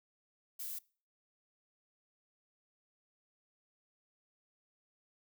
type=noise; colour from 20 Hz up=violet; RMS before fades=-42 dBFS; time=0.59-0.79 s; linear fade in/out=10 ms; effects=noise-tail reverb RT60 0.4 s tail -23 dB re dry